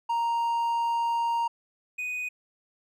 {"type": "tone pair in turn", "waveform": "triangle", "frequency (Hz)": [932.3, 2489], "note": ["A#5", "D#7"], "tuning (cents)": [0, 0], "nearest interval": "octave + perfect fourth", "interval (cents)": 1700, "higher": "second", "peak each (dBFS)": [-22, -28], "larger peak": "first", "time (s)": [[0.09, 1.48], [1.98, 2.29]], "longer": "first", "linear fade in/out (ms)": 10, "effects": []}